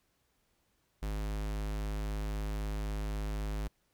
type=tone; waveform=square; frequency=51.91 Hz; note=G#1; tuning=in tune; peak=-34 dBFS; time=1.02-3.68 s; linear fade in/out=10 ms; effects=pink hiss -75 dBFS RMS until 3.93 s